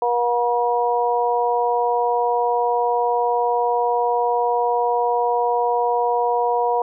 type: harmonic tone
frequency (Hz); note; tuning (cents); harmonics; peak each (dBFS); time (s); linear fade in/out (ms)
240; B3; -49; 2 / 3 / 4; -21 / -21 / -21; 0.02-6.82; 2
effects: none